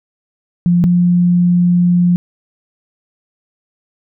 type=tone pair in turn; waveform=sine; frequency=174.6 / 176.22 Hz; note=F3 / F3; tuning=0 / +16 cents; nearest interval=unison; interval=16 cents; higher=second; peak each=-8 dBFS; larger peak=neither; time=0.66-0.84 / 0.84-2.16 s; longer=second; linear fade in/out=0 ms; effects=none